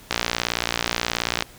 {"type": "click train", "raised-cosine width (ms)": 0.2, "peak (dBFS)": -3, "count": 78, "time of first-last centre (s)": [0.11, 1.424], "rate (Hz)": 58.6, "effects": ["pink hiss -47 dBFS RMS until 1.58 s"]}